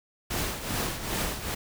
pink noise with tremolo, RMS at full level -28 dBFS, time 0.3-1.55 s, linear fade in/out 10 ms, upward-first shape triangle, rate 2.5 Hz, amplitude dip 70%, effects none

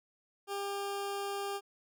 20% pulse tone, 400 Hz, G4, 35 cents sharp, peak -30 dBFS, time 0.47-1.61 s, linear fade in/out 50 ms, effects none

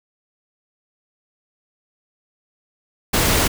pink noise, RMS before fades -17 dBFS, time 3.13-3.48 s, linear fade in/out 10 ms, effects none

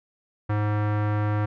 square tone with low-pass filter, 105 Hz, G#2, 19 cents sharp, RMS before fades -24 dBFS, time 0.49-1.46 s, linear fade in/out 10 ms, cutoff 1500 Hz, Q 1.6, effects none

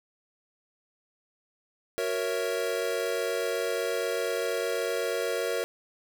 square chord, F# dominant seventh, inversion none, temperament equal, 370 / 466.2 / 554.4 / 659.3 Hz, F#4 / A#4 / C#5 / E5, 0 / 0 / 0 / 0 cents, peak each -36 / -31 / -34 / -36 dBFS, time 1.98-5.64 s, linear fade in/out 0 ms, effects none

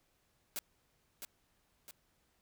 white noise with echo, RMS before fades -39 dBFS, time 0.56-0.59 s, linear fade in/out 0 ms, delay 660 ms, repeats 2, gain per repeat -6 dB, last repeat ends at 1.91 s, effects pink hiss -75 dBFS RMS until 2.41 s

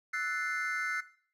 triangle chord, F# half-diminished seventh, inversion third, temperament equal, 1318.5 / 1480 / 1760 / 2093 Hz, E6 / F#6 / A6 / C7, 0 / 0 / 0 / 0 cents, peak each -38 / -34 / -38 / -33 dBFS, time 0.13-1.01 s, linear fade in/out 10 ms, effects noise-tail reverb RT60 0.5 s tail -17 dB re dry

